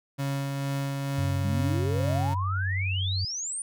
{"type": "tone with tremolo", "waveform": "35% pulse", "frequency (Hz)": 138.59, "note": "C#3", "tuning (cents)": 0, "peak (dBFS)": -25, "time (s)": [0.18, 2.35], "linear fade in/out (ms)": 20, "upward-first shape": "sine", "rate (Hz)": 2.2, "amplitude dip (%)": 25}
{"type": "tone", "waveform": "sine", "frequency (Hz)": 95, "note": "F#2", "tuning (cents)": 46, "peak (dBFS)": -26, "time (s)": [1.18, 3.25], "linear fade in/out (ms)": 5}
{"type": "exponential sweep", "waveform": "sine", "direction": "up", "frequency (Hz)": [186.2, 9490], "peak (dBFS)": -30, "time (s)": [1.44, 3.62], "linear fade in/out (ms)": 2}
{"effects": []}